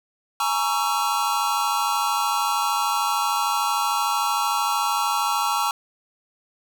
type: chord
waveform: square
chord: A# half-diminished seventh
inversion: third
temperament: just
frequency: 839.1 / 932.3 / 1118.8 / 1342.6 Hz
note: G#5 / A#5 / C#6 / E6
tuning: +18 / 0 / +16 / +31 cents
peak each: -27 dBFS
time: 0.4-5.71 s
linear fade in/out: 2 ms
effects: none